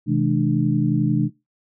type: tone cluster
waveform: sine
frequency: 129.4 / 160.8 / 211.9 / 298 Hz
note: C3 / E3 / G#3 / D4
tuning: -19 / -43 / +35 / +25 cents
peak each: -22 dBFS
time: 0.06-1.3 s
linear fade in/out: 50 ms
effects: noise-tail reverb RT60 0.2 s tail -18 dB re dry